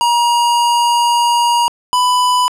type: tone pair in turn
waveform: square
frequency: 950 / 994.9 Hz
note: A#5 / B5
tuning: +33 / +12 cents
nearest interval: minor second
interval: 79 cents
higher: second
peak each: -11 dBFS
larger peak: neither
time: 0.01-1.68 / 1.93-2.48 s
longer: first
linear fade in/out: 0 ms
effects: low-pass 11000 Hz 12 dB/octave